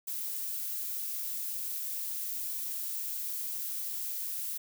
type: noise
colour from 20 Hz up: violet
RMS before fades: -36 dBFS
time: 0.07-4.58 s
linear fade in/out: 10 ms
effects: none